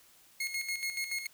sawtooth tone with tremolo, 2161 Hz, C#7, 45 cents flat, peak -28 dBFS, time 0.4-1.27 s, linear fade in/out 5 ms, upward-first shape square, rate 7 Hz, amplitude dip 60%, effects white hiss -61 dBFS RMS until 1.33 s

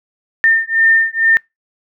sine beating tone pair, 1808 / 1810.2 Hz, A6 / A6, +47 / +49 cents, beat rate 2.2 Hz, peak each -13 dBFS, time 0.44-1.37 s, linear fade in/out 0 ms, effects noise-tail reverb RT60 0.2 s tail -26 dB re dry

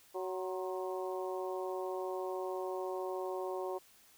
harmonic tone with a mistuned harmonic, 186.3 Hz, F#3, 12 cents sharp, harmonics 2 / 3 / 4 / 5 / 6, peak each -38 / -42 / -44 / -46 / -48 dBFS, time 0.14-3.79 s, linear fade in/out 20 ms, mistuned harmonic 6, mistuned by -70 cents, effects white hiss -63 dBFS RMS until 4.17 s

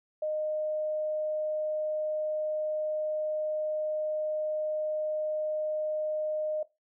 sine tone, 615 Hz, D#5, 20 cents flat, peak -28 dBFS, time 0.22-6.63 s, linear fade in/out 5 ms, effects noise-tail reverb RT60 0.2 s tail -17 dB re dry

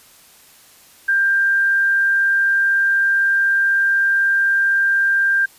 sine tone, 1589 Hz, G6, 23 cents sharp, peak -13 dBFS, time 1.08-5.46 s, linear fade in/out 10 ms, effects white hiss -48 dBFS RMS until 5.58 s + resampled to 32000 Hz

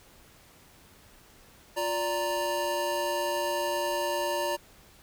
square tone cluster, 352.5 / 584 / 930 Hz, F4 / D5 / A#5, +16 / -10 / -4 cents, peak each -36 / -31 / -32 dBFS, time 1.76-4.57 s, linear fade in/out 20 ms, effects pink hiss -56 dBFS RMS until 5.02 s

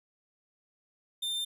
45% pulse tone, 3595 Hz, A7, 36 cents sharp, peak -31 dBFS, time 1.22-1.45 s, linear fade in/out 10 ms, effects resampled to 32000 Hz

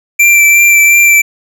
square tone with vibrato, 2349 Hz, D7, in tune, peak -4 dBFS, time 0.19-1.22 s, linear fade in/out 10 ms, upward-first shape triangle, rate 2.8 Hz, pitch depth 18 cents each way, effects none

